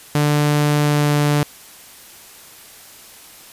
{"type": "tone with pitch glide", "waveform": "sawtooth", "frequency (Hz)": [147.8, 146.86], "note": ["D3", "D3"], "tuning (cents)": [11, 0], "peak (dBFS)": -10, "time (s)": [0.15, 1.43], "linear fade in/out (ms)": 2, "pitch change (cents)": -11, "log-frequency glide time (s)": [0.81, 1.15], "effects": ["white hiss -42 dBFS RMS until 3.52 s", "resampled to 32000 Hz"]}